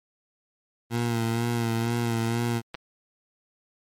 20% pulse tone with vibrato, 116.54 Hz, A#2, in tune, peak -19 dBFS, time 0.9-2.62 s, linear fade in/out 50 ms, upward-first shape sine, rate 2.1 Hz, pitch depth 36 cents each way
clicks, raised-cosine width 0.3 ms, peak -19 dBFS, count 2, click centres 2.744 / 2.75 s
effects MP3 64 kbps

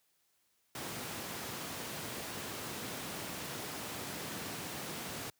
pink high-pass noise, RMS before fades -42 dBFS, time 0.75-5.3 s, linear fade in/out 2 ms, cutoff 120 Hz, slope 12 dB/octave, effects white hiss -75 dBFS RMS until 5.39 s + high-pass 60 Hz 12 dB/octave

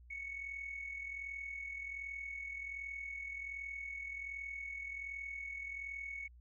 sine tone with amplitude modulation, 2217 Hz, C#7, in tune, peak -38 dBFS, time 0.1-6.28 s, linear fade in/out 10 ms, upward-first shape sine, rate 41.3 Hz, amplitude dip 60%, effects tanh soft clip ceiling -35 dBFS + added 60 Hz sine -56 dBFS peak until 6.4 s

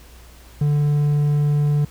triangle tone, 146.83 Hz, D3, in tune, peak -13 dBFS, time 0.61-1.85 s, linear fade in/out 5 ms, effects added 60 Hz sine -43 dBFS peak until 1.9 s + pink hiss -48 dBFS RMS until 1.9 s

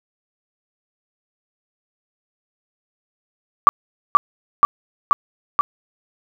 sine tone with echo, 1157 Hz, D6, 26 cents flat, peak -3 dBFS, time 3.67-3.69 s, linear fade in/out 0 ms, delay 480 ms, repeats 4, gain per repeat -2 dB, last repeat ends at 5.61 s, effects none

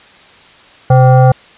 sine tone with frequency modulation, 128.9 Hz, C3, 26 cents flat, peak -3 dBFS, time 0.9-1.32 s, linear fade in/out 5 ms, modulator 645 Hz, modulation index 0.82, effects white hiss -41 dBFS RMS until 1.57 s + resampled to 8000 Hz

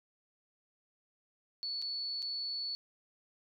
sine tone with dropouts, 4435 Hz, C#8, in tune, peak -35 dBFS, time 1.63-2.75 s, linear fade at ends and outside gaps 0 ms, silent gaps 1.817-1.823 / 2.221-2.226 s, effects none

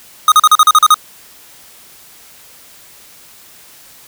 square tone bursts, 1244.5 Hz, D#6, in tune, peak -4 dBFS, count 9, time 0.28-0.943 s, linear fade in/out 2 ms, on 39 ms, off 39 ms, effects white hiss -41 dBFS RMS until 4.07 s

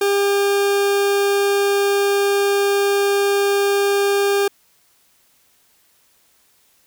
40% pulse tone, 401.1 Hz, G4, 40 cents sharp, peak -14 dBFS, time 0.01-4.48 s, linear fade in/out 5 ms, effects white hiss -58 dBFS RMS until 6.86 s

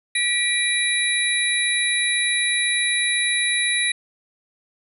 sine tone cluster, 1946 / 2364 / 3888 / 10100 Hz, B6 / D7 / B7 / D#9, -26 / +11 / -28 / +25 cents, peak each -24 dBFS, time 0.15-3.92 s, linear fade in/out 5 ms, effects none

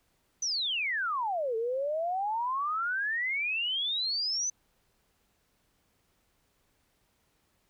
sine exponential two-way sweep, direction down then up, 6180 to 439.1 to 6180 Hz, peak -28 dBFS, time 0.42-4.5 s, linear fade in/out 5 ms, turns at 1.56 s, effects pink hiss -72 dBFS RMS until 7.69 s

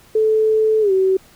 sine tone with pitch glide, 436.2 to 379.7 Hz, A4 to F#4, -15 to +45 cents, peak -12 dBFS, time 0.15-1.17 s, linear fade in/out 5 ms, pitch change -240 cents, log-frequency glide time 0.81-0.92 s, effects pink hiss -49 dBFS RMS until 1.35 s

